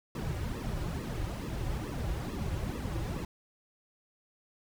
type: noise with flanger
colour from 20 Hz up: brown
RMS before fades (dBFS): -35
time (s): 0.15-3.25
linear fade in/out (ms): 2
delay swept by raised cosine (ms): 1.3 to 4.6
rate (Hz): 2.3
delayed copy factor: -0.85
effects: none